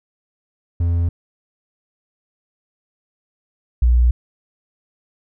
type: tone pair in turn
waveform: triangle / sine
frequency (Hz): 85.3 / 60.19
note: F2 / B1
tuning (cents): -40 / -44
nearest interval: tritone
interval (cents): 604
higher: first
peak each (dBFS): -13 / -10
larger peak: second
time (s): 0.8-1.09 / 3.82-4.11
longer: neither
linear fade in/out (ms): 5
effects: none